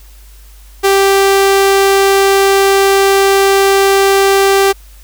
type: tone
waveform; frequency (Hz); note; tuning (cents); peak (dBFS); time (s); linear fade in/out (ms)
sawtooth; 392; G4; 0; -3; 0.83-4.73; 20
effects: added 50 Hz sine -35 dBFS peak until 5.03 s + white hiss -45 dBFS RMS until 5.03 s